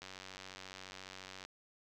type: click train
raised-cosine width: 0.2 ms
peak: -30 dBFS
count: 136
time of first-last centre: 0.02-1.45 s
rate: 94.4 Hz
effects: none